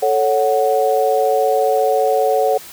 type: chord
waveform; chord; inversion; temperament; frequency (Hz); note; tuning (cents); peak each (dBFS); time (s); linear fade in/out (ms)
sine; F# minor; first; equal; 440 / 554.4 / 740; A4 / C#5 / F#5; 0 / 0 / 0; -17; 0.02-2.58; 10
effects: white hiss -37 dBFS RMS until 2.72 s